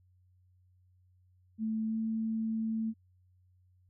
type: tone with pitch glide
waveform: sine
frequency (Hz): 220.1 to 222.3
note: A3 to A3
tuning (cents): +1 to +18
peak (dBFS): -30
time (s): 1.58-2.94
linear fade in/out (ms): 50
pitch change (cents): +17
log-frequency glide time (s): 1.87-1.95
effects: added 91 Hz sine -63 dBFS peak until 3.89 s